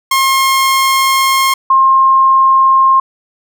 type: tone pair in turn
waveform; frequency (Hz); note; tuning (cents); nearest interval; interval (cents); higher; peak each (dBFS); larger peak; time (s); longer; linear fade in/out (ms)
sawtooth / sine; 1071 / 1064.2; C6 / C6; +40 / +29; unison; 11; first; -5; neither; 0.11-1.54 / 1.7-3; first; 5
effects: none